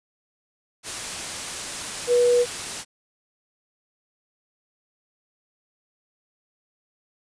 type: tone in noise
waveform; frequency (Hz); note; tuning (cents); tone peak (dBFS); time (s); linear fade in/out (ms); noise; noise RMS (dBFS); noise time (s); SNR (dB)
sine; 485.6; B4; -29; -15; 2.07-2.46; 50; white; -31; 0.83-2.85; +13
effects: resampled to 22050 Hz